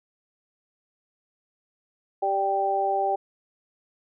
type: harmonic tone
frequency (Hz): 196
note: G3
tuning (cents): 0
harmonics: 2 / 3 / 4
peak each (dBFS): -29 / -29 / -23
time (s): 2.22-3.16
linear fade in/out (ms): 10
effects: none